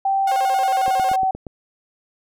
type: tone with pitch glide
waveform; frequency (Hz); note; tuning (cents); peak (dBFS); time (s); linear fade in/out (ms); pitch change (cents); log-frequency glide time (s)
sine; 780 to 760.9; G5 to F#5; -9 to +48; -16; 0.05-1.31; 5; -43; 0.27-1.06
type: tone with vibrato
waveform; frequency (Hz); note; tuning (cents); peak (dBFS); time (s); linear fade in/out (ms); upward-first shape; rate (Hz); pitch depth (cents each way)
sawtooth; 622.3; D#5; 0; -22; 0.27-1.16; 5; square; 11; 260
type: click train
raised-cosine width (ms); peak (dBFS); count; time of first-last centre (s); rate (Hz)
2; -19; 6; 0.88-1.468; 8.51
effects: none